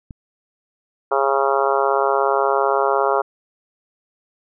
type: click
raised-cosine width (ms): 5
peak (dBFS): -23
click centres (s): 0.108
type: harmonic tone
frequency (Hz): 137.2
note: C#3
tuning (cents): -17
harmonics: 3 / 4 / 5 / 6 / 7 / 8 / 9 / 10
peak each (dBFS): -21 / -22 / -23 / -24 / -24 / -25 / -26 / -26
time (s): 1.11-3.22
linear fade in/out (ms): 10
effects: none